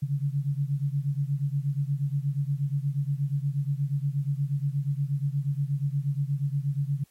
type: beating tone pair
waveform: sine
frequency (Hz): 138.1 / 146.5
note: C#3 / D3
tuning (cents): -6 / -4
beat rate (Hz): 8.4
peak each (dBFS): -27 / -29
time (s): 0.02-7.04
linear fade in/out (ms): 10
effects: white hiss -66 dBFS RMS until 7.1 s + AAC 48 kbps